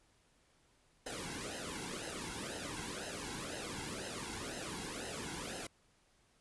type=noise with flanger; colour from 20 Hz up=pink; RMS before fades=-43 dBFS; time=1.06-5.67 s; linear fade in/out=5 ms; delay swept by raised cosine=0.86 to 1.68 ms; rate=2 Hz; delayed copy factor=-0.8; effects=pink hiss -71 dBFS RMS until 6.4 s + resampled to 24000 Hz